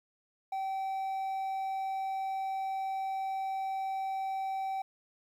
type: tone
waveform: triangle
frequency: 771 Hz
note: G5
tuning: 29 cents flat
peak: -30 dBFS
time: 0.52-4.82 s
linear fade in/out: 5 ms
effects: 11-bit